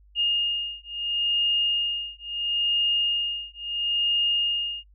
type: beating tone pair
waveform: sine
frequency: 2837 / 2837.74 Hz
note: F7 / F7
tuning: +27 / +27 cents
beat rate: 0.74 Hz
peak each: -26 dBFS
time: 0.15-4.84 s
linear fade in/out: 50 ms
effects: noise-tail reverb RT60 0.1 s tail -25 dB re dry + added 50 Hz sine -52 dBFS peak until 4.94 s

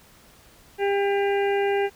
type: harmonic tone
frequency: 399.8 Hz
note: G4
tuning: 34 cents sharp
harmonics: 1 / 2 / 4 / 5 / 6 / 7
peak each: -21 / -27 / -33 / -35 / -37 / -38 dBFS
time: 0.78-1.9 s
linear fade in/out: 50 ms
effects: pink hiss -53 dBFS RMS until 1.95 s

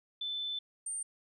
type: tone pair in turn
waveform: sine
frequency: 3520 / 8809 Hz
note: A7 / C#9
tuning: 0 / -12 cents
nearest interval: octave + major third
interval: 1588 cents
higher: second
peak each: -34 / -35 dBFS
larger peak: first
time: 0.21-0.59 / 0.86-1.03 s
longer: first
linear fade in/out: 5 ms
effects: none

